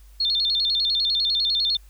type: tone with vibrato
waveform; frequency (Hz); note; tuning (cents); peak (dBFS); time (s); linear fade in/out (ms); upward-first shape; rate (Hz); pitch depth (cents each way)
sine; 3928; B7; -10; -19; 0.2-1.77; 5; square; 10; 160
effects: added 50 Hz sine -45 dBFS peak until 1.89 s + white hiss -59 dBFS RMS until 1.89 s